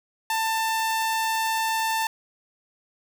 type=tone; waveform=sawtooth; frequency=891 Hz; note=A5; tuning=22 cents sharp; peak=-19 dBFS; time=0.3-2.07 s; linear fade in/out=2 ms; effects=none